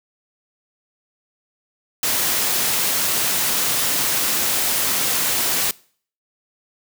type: noise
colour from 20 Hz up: white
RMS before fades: -20 dBFS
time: 2.03-5.71 s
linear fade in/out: 2 ms
effects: noise-tail reverb RT60 0.5 s tail -23 dB re dry + high-pass 100 Hz 12 dB/octave